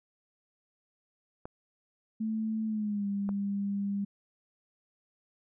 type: clicks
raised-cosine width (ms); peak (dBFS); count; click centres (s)
1; -26; 2; 1.455 / 3.291
type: tone with pitch glide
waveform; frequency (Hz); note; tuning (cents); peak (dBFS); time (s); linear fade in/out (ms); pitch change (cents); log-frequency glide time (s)
sine; 219.6 to 200.2; A3 to G3; -3 to +37; -29; 2.2-4.05; 10; -160; 2.66-3.07
effects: none